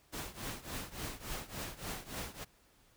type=noise with tremolo; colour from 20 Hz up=pink; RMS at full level=-39 dBFS; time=0.12-2.45 s; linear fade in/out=20 ms; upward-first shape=triangle; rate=3.5 Hz; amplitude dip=90%; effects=pink hiss -67 dBFS RMS until 2.96 s